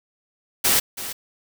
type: noise with echo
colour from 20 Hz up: white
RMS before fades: -18 dBFS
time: 0.64-0.8 s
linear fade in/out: 10 ms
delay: 330 ms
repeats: 1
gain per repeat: -13 dB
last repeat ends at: 1.13 s
effects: none